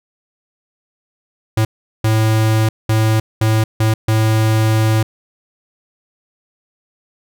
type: tone bursts at uneven times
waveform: square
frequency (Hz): 110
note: A2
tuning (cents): 0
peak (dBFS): -12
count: 6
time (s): 1.57-1.65 / 2.04-2.69 / 2.89-3.2 / 3.41-3.64 / 3.8-3.94 / 4.08-5.03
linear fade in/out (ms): 5
effects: none